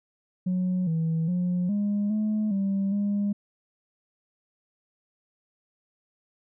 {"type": "tone with pitch steps", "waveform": "sine", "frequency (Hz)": [182.9, 162.5, 178.9, 204.8, 213.8, 196, 203.2], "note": ["F#3", "E3", "F3", "G#3", "A3", "G3", "G#3"], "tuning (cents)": [-20, -24, 42, -24, -49, 0, -38], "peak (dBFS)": -21, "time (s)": [0.46, 3.33], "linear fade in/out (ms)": 10, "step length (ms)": 410, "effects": ["tanh soft clip ceiling -21 dBFS"]}